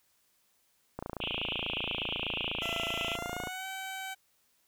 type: click train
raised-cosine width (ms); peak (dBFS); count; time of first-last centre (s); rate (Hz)
1; -22; 71; 0.99-3.472; 28.2
type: band-pass noise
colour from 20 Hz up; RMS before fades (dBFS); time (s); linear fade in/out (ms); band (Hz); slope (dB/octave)
pink; -36; 1.2-3.17; 20; 2500 to 3300; 96
type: tone with pitch glide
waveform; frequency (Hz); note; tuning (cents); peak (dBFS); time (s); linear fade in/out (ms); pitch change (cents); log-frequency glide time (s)
15% pulse; 674 to 765.3; E5 to G5; +38 to -42; -31; 2.61-4.15; 20; +220; 3.09-3.66
effects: white hiss -71 dBFS RMS until 4.67 s